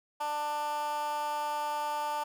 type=tone with high-pass filter; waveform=15% pulse; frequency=296.7 Hz; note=D4; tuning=18 cents sharp; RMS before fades=-33 dBFS; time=0.2-2.24 s; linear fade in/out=10 ms; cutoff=820 Hz; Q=4.1; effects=none